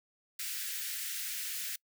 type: high-pass noise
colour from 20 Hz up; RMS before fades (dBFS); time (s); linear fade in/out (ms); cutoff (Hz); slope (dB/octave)
white; -38; 0.39-1.76; 5; 1500; 48
effects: noise-tail reverb RT60 0.1 s tail -25 dB re dry